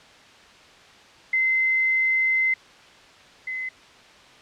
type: tone pair in turn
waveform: sine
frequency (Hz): 2064 / 2041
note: C7 / C7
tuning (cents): -24 / -44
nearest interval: unison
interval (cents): 20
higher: first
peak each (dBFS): -18 / -27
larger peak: first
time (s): 1.33-2.54 / 3.47-3.69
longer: first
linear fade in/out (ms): 5
effects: white hiss -49 dBFS RMS until 4.41 s + low-pass 4000 Hz 12 dB/octave